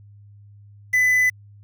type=tone with quantisation; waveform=triangle; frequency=2003 Hz; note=B6; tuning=24 cents sharp; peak=-13 dBFS; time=0.93-1.3 s; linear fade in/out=10 ms; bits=6; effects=added 102 Hz sine -44 dBFS peak until 1.63 s